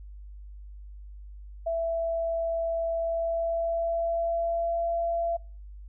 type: tone with pitch glide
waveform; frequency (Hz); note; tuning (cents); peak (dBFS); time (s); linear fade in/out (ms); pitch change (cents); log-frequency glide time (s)
sine; 664 to 677.2; E5 to E5; +12 to +46; -25; 1.66-5.37; 10; +34; 2.96-4.84
effects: noise-tail reverb RT60 0.4 s tail -25 dB re dry + added 50 Hz sine -41 dBFS peak until 5.88 s